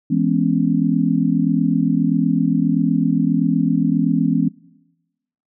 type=chord; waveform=sine; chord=C# minor seventh; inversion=first; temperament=just; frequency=166.31 / 207.9 / 249.5 / 277.2 Hz; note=E3 / G#3 / B3 / C#4; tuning=+16 / +2 / +18 / 0 cents; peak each=-20 dBFS; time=0.1-4.49 s; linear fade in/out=10 ms; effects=noise-tail reverb RT60 1.0 s tail -22 dB re dry

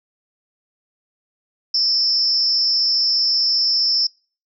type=tone with amplitude modulation; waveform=sine; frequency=5274 Hz; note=E8; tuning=in tune; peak=-11 dBFS; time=1.74-4.07 s; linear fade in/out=5 ms; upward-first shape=sine; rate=285 Hz; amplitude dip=90%; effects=noise-tail reverb RT60 0.4 s tail -26 dB re dry

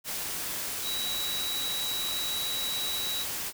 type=tone in noise; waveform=sine; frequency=3892 Hz; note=B7; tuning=26 cents flat; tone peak=-31 dBFS; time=0.82-3.26 s; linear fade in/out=50 ms; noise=white; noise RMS=-34 dBFS; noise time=0.04-3.53 s; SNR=0 dB; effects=none

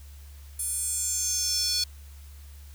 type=tone with high-pass filter sweep; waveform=square; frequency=486.6 Hz; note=B4; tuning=26 cents flat; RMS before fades=-28 dBFS; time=0.59-1.84 s; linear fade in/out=5 ms; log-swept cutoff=10000 to 4500 Hz; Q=4.9; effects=added 71 Hz sine -43 dBFS peak until 2.74 s + white hiss -56 dBFS RMS until 2.74 s

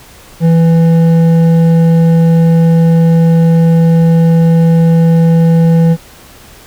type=tone with hard clipping; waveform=triangle; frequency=165.4 Hz; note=E3; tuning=6 cents sharp; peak=-6 dBFS; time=0.4-5.97 s; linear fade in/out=50 ms; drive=11 dB; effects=pink hiss -37 dBFS RMS until 6.66 s

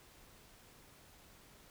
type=silence; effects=pink hiss -61 dBFS RMS until 1.7 s

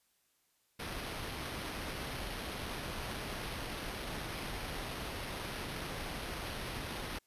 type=noise with sample-and-hold; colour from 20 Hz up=pink; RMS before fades=-41 dBFS; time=0.79-7.19 s; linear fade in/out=10 ms; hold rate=7350 Hz; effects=white hiss -75 dBFS RMS until 7.26 s + resampled to 32000 Hz

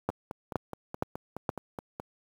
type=two click trains; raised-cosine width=1 ms; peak=-13 / -22 dBFS; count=4 / 10; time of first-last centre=0.09-1.492 / 0.1-1.999 s; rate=2.14 / 4.74 Hz; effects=high-pass 80 Hz 12 dB/octave + 8-bit

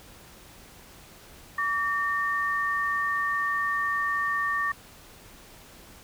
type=tone pair together; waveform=sine; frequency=1149 / 1824 Hz; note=D6 / A#6; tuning=-38 / -38 cents; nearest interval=minor sixth; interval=800 cents; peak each=-27 dBFS; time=1.58-4.72 s; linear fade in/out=5 ms; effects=pink hiss -50 dBFS RMS until 6.03 s

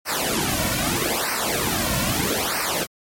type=noise with flanger; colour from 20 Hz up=pink; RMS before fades=-23 dBFS; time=0.05-2.87 s; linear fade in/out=50 ms; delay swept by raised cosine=0.28 to 2.48 ms; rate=0.79 Hz; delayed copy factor=-1; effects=MP3 64 kbps

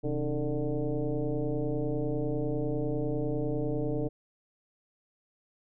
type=tone with frequency modulation; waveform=sine; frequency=160 Hz; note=D#3; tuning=49 cents sharp; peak=-27 dBFS; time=0.03-4.09 s; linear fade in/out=20 ms; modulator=145 Hz; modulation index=2.7; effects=none

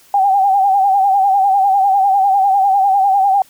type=tone with vibrato; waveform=sine; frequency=784 Hz; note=G5; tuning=in tune; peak=-9 dBFS; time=0.14-3.42 s; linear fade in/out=2 ms; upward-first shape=sine; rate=10 Hz; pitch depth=70 cents each way; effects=white hiss -48 dBFS RMS until 3.49 s

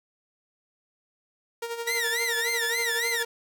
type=tone with tremolo; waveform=sawtooth; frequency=466.2 Hz; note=A#4; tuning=in tune; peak=-25 dBFS; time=1.62-3.25 s; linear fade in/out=5 ms; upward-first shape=sine; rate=12 Hz; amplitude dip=60%
type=tone with vibrato; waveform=sawtooth; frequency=1900 Hz; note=A#6; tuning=33 cents sharp; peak=-22 dBFS; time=1.87-3.23 s; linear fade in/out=5 ms; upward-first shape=sine; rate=3.5 Hz; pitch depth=170 cents each way
effects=none

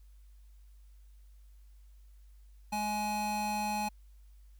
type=tone pair together; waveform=square; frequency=210 / 840.5 Hz; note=G#3 / G#5; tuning=+19 / +20 cents; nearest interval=2 octaves; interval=2401 cents; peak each=-38 / -33 dBFS; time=2.72-3.89 s; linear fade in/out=10 ms; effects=added 50 Hz sine -53 dBFS peak until 4.59 s + white hiss -74 dBFS RMS until 4.59 s

